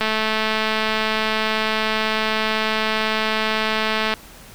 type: click train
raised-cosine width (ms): 0.3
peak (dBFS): -5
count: 901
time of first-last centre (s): 0.01-4.138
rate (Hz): 218
effects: pink hiss -43 dBFS RMS until 4.54 s